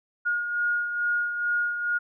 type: beating tone pair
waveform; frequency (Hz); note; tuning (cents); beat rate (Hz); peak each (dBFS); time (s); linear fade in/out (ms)
sine; 1432 / 1434.3; F6 / F6; +43 / +46; 2.3; -24 / -33; 0.25-1.99; 20
effects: none